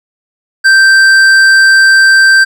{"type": "tone with hard clipping", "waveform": "sine", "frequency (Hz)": 1565, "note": "G6", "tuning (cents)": -3, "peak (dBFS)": -4, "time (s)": [0.64, 2.45], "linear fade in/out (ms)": 20, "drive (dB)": 9, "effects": []}